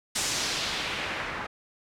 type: noise with low-pass filter sweep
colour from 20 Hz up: white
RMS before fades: -31 dBFS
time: 0.15-1.47 s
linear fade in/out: 10 ms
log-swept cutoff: 7700 to 1500 Hz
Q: 1.3
effects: none